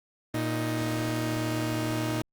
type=tone pair together; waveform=sawtooth; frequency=117.1 / 312.3 Hz; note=A#2 / D#4; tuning=+8 / +7 cents; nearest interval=octave + perfect fourth; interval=1699 cents; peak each=-26 dBFS; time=0.34-2.22 s; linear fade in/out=5 ms; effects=Opus 24 kbps